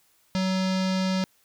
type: tone with low-pass filter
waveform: square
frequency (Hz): 188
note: F#3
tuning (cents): +28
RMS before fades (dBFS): -25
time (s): 0.35-1.24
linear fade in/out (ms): 0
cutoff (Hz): 5000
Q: 2.5
effects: white hiss -64 dBFS RMS until 1.44 s